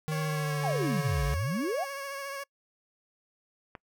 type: tone with pitch glide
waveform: square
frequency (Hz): 155.56 to 143.48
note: D#3 to D3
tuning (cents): 0 to -40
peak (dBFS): -30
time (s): 0.08-1.34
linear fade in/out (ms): 0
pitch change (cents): -140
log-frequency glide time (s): 0.21-0.83
type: tone with vibrato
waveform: 15% pulse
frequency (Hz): 554.4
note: C#5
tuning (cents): 0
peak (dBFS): -29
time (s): 0.11-2.44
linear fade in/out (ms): 10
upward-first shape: triangle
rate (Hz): 14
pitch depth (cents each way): 33
type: exponential two-way sweep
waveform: sine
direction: down then up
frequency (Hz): 880 to 50 to 834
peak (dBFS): -28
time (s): 0.63-1.85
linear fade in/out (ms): 20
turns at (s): 1.26
type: click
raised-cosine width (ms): 0.5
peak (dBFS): -26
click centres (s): 3.752
effects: noise-tail reverb RT60 0.1 s tail -25 dB re dry